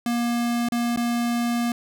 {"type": "tone with dropouts", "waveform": "square", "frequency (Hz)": 237.4, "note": "A#3", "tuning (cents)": 32, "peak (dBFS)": -22, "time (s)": [0.06, 1.72], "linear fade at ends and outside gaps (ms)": 2, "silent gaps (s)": [[0.687, 0.721], [0.962, 0.973]], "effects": []}